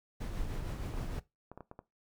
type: noise with tremolo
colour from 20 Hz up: brown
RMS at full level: -36 dBFS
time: 0.2-1.2 s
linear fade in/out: 10 ms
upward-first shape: sine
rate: 6.5 Hz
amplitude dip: 35%
type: clicks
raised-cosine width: 1 ms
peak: -32 dBFS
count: 8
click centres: 0.939 / 0.975 / 1.185 / 1.516 / 1.576 / 1.607 / 1.714 / 1.791 s
effects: noise-tail reverb RT60 0.2 s tail -18 dB re dry